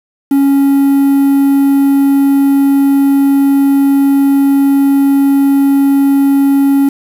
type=tone with quantisation; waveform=triangle; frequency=277.2 Hz; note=C#4; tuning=in tune; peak=-4 dBFS; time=0.31-6.89 s; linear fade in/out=5 ms; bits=5; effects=none